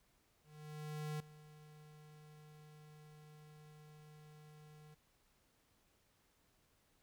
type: tone with ADSR envelope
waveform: square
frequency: 151.8 Hz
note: D#3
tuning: 42 cents flat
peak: -40 dBFS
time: 0.43-4.95 s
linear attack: 770 ms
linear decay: 4 ms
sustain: -18 dB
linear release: 15 ms
effects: pink hiss -75 dBFS RMS until 7.02 s